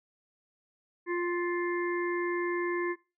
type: harmonic tone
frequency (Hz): 350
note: F4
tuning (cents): +4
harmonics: 1 / 3 / 5 / 6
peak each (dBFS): -29 / -37 / -38 / -40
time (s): 1.06-2.96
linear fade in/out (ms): 50
effects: noise-tail reverb RT60 0.3 s tail -20 dB re dry